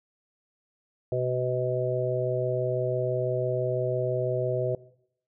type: harmonic tone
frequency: 126 Hz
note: B2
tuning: 35 cents sharp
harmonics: 1 / 3 / 4 / 5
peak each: -30 / -30 / -30 / -30 dBFS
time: 1.12-4.75 s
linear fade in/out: 2 ms
effects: noise-tail reverb RT60 0.7 s tail -20 dB re dry